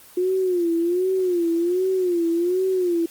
sine tone with vibrato, 355.3 Hz, F4, 30 cents sharp, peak -18 dBFS, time 0.17-3.06 s, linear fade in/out 5 ms, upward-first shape sine, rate 1.3 Hz, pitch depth 110 cents each way, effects white hiss -47 dBFS RMS until 3.1 s + Opus 24 kbps

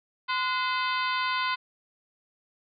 harmonic tone with a mistuned harmonic, 514 Hz, C5, 31 cents flat, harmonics 2 / 3 / 4 / 5 / 6 / 7 / 8 / 9, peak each -28 / -32 / -34 / -36 / -38 / -39 / -40 / -41 dBFS, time 0.28-1.56 s, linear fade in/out 20 ms, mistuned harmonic 3, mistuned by -88 cents, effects none

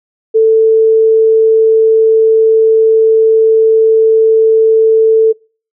sine tone, 443.7 Hz, A4, 14 cents sharp, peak -4 dBFS, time 0.34-5.33 s, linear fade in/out 20 ms, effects noise-tail reverb RT60 0.4 s tail -26 dB re dry

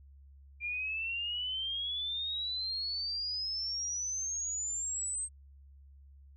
sine exponential sweep, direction up, 2382 to 8372 Hz, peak -33 dBFS, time 0.6-5.29 s, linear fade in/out 50 ms, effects added 69 Hz sine -53 dBFS peak until 6.36 s

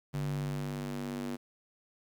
square tone with high-pass filter sweep, 48.58 Hz, G1, 15 cents flat, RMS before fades -36 dBFS, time 0.13-1.37 s, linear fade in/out 20 ms, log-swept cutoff 130 to 250 Hz, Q 2.8, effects 11-bit

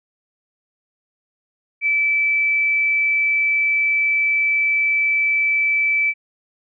sine tone, 2314 Hz, D7, 26 cents flat, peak -15 dBFS, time 1.81-6.14 s, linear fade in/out 50 ms, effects none

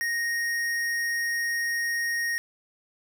sine tone with tanh clipping, 1864.7 Hz, A#6, in tune, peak -27 dBFS, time 0.01-2.38 s, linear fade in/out 0 ms, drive 17 dB, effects none

